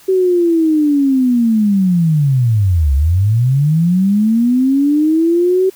sine linear two-way sweep, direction down then up, 382.6 to 66 to 382.6 Hz, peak -9 dBFS, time 0.08-5.7 s, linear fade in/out 10 ms, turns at 2.94 s, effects white hiss -44 dBFS RMS until 5.75 s

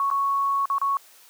sine tone with dropouts, 1108.7 Hz, C#6, in tune, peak -20 dBFS, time 0-0.97 s, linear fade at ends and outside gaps 1 ms, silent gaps 0.102-0.112 / 0.656-0.7 / 0.783-0.815 s, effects white hiss -52 dBFS RMS until 1.29 s + high-pass 400 Hz 12 dB/octave

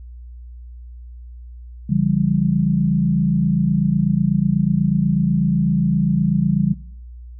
sine tone cluster, 143 / 171.4 / 199.4 Hz, D3 / F3 / G3, -46 / -32 / +30 cents, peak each -19 dBFS, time 1.89-6.74 s, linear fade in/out 10 ms, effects noise-tail reverb RT60 0.6 s tail -20 dB re dry + added 60 Hz sine -34 dBFS peak until 7.39 s

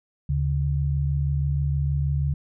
sine tone pair together, 75.2 / 141.51 Hz, D2 / C#3, +42 / +36 cents, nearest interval major seventh, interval 1094 cents, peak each -24 / -23 dBFS, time 0.29-2.34 s, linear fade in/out 5 ms, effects none

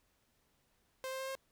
sawtooth tone with pitch steps, 523.3 / 526.9 / 530.6 / 534.3 Hz, C5 / C5 / C5 / C5, 0 / +12 / +24 / +36 cents, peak -35 dBFS, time 1.04-1.352 s, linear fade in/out 0 ms, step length 78 ms, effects pink hiss -75 dBFS RMS until 1.51 s

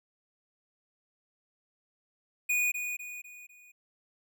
square tone with echo, 2463 Hz, D#7, 18 cents flat, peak -26 dBFS, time 2.49-2.72 s, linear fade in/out 10 ms, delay 250 ms, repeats 4, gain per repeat -7 dB, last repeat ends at 3.72 s, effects none

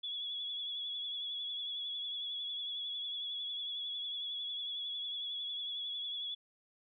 sine tone with vibrato, 3390 Hz, G#7, 35 cents sharp, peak -37 dBFS, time 0.03-6.35 s, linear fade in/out 10 ms, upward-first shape sine, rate 11 Hz, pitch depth 35 cents each way, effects none

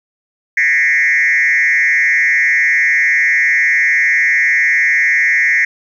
sine tone with frequency modulation, 1975.5 Hz, B6, in tune, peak -8 dBFS, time 0.57-5.65 s, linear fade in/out 5 ms, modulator 152 Hz, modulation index 1.5, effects tanh soft clip ceiling -6 dBFS + 8-bit

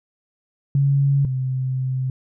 sine tone pair in turn, 139.4 / 130.07 Hz, C#3 / C3, +10 / -10 cents, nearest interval minor second, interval 120 cents, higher first, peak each -14 / -20 dBFS, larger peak first, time 0.75-1.25 / 1.25-2.1 s, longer second, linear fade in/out 2 ms, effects none

